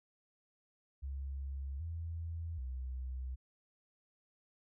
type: tone with pitch steps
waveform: sine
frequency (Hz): 68.4 / 82.9 / 64.1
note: C#2 / E2 / C2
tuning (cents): -23 / +10 / -35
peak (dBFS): -38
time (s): 1.02-3.36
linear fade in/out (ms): 20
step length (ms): 780
effects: none